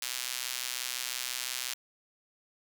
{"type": "tone with high-pass filter", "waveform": "sawtooth", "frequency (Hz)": 125.8, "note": "B2", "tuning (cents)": 32, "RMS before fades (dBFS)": -36, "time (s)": [0.02, 1.74], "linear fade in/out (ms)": 2, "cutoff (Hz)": 3300, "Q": 0.68, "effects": []}